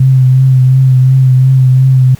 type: tone with vibrato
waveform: sine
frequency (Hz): 130.4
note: C3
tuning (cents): -5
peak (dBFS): -3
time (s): 0-2.15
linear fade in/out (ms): 5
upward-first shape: triangle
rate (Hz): 2.8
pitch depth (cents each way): 33
effects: pink hiss -39 dBFS RMS until 2.19 s